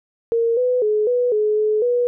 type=tone with pitch steps; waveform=sine; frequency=462.1 / 499.5 / 425.1 / 491.3 / 424.8 / 427.9 / 486.7 Hz; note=A#4 / B4 / G#4 / B4 / G#4 / A4 / B4; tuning=-15 / +20 / +40 / -9 / +39 / -48 / -25 cents; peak=-15 dBFS; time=0.32-2.07 s; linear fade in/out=0 ms; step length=250 ms; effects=none